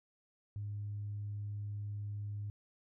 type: tone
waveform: sine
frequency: 103.1 Hz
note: G#2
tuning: 12 cents flat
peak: -37 dBFS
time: 0.56-2.5 s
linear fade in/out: 0 ms
effects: tanh soft clip ceiling -33 dBFS